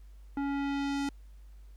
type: tone with low-pass filter sweep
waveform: square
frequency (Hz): 280.1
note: C#4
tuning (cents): +18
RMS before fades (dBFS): -32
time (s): 0.37-1.09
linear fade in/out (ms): 2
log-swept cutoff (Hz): 1300 to 8400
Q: 0.9
effects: added 50 Hz sine -48 dBFS peak until 1.76 s + pink hiss -70 dBFS RMS until 1.76 s